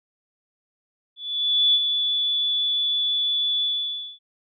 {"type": "tone with ADSR envelope", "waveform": "sine", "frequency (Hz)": 3451, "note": "A7", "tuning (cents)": -34, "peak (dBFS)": -14, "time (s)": [1.16, 4.19], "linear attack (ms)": 580, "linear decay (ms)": 48, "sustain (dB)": -6, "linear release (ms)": 560, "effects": []}